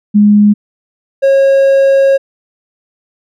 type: tone pair in turn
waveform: sine / triangle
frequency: 207.5 / 544.8 Hz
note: G#3 / C#5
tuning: -1 / -30 cents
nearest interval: octave + perfect fourth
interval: 1671 cents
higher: second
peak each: -3 dBFS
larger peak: neither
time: 0.14-0.54 / 1.22-2.18 s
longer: second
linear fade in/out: 20 ms
effects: none